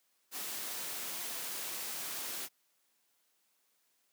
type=noise; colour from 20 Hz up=white; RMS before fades=-40 dBFS; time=0.31-2.49 s; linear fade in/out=50 ms; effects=white hiss -75 dBFS RMS until 4.12 s + high-pass 200 Hz 12 dB/octave